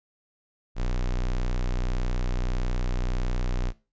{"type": "tone", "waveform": "square", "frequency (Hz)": 30.81, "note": "B0", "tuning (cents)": -3, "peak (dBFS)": -25, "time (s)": [0.75, 3.73], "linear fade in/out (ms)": 50, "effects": ["noise-tail reverb RT60 0.3 s tail -18 dB re dry", "resampled to 16000 Hz"]}